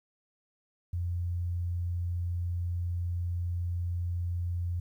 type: tone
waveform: sine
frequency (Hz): 87.31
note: F2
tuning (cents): 0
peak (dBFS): -29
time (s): 0.93-4.8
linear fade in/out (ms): 5
effects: 11-bit